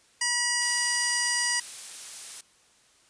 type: harmonic tone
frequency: 968 Hz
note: B5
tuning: 35 cents flat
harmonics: 1 / 2 / 3 / 5 / 6 / 7 / 8 / 9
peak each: -37 / -29 / -37 / -30 / -33 / -38 / -40 / -30 dBFS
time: 0.21-1.6 s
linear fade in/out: 5 ms
type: noise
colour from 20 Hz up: blue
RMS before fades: -37 dBFS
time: 0.61-2.41 s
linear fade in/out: 5 ms
effects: white hiss -61 dBFS RMS until 3.09 s + resampled to 22050 Hz